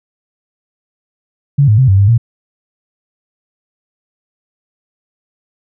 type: tone with pitch steps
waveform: sine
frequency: 141.3 / 106.5 / 131.1 / 96.6 / 99.7 / 116.3 Hz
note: C#3 / G#2 / C3 / G2 / G2 / A#2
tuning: +34 / +44 / +4 / -25 / +30 / -4 cents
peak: -5 dBFS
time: 1.58-2.18 s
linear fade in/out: 10 ms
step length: 100 ms
effects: none